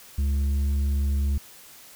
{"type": "tone with tanh clipping", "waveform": "sine", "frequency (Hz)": 70.2, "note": "C#2", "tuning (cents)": 22, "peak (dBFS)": -22, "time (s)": [0.18, 1.38], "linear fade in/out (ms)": 5, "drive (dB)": 6, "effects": ["white hiss -48 dBFS RMS until 1.95 s"]}